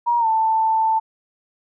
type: tone with pitch glide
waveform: sine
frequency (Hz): 950 to 886.4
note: A#5 to A5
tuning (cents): +33 to +13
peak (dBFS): -15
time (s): 0.06-1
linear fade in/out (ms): 20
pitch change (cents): -120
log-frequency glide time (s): 0.19-0.27
effects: none